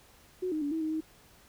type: tone with pitch steps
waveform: sine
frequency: 367.4 / 309.7 / 287.8 / 322.3 / 313 / 315.6 Hz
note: F#4 / D#4 / D4 / E4 / D#4 / D#4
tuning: -12 / -8 / -35 / -39 / +10 / +25 cents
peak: -29 dBFS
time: 0.42-1.008 s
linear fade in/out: 10 ms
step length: 98 ms
effects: pink hiss -59 dBFS RMS until 1.48 s